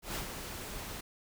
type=noise with ADSR envelope; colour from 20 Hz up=pink; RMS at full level=-36 dBFS; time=0.02-1.01 s; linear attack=130 ms; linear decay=110 ms; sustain=-6 dB; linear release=10 ms; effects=none